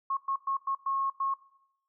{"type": "tone bursts at uneven times", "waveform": "sine", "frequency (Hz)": 1088, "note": "C#6", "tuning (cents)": -33, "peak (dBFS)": -27, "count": 6, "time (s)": [[0.1, 0.17], [0.28, 0.36], [0.47, 0.57], [0.67, 0.75], [0.86, 1.1], [1.2, 1.34]], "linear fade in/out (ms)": 5, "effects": ["noise-tail reverb RT60 0.8 s tail -19 dB re dry"]}